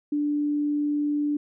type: tone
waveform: sine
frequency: 293.7 Hz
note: D4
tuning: in tune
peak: -22 dBFS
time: 0.12-1.37 s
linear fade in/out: 5 ms
effects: none